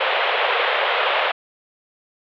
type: band-pass noise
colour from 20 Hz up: pink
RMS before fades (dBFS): -20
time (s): 0-1.32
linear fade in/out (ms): 10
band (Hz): 470 to 3500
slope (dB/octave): 48
effects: none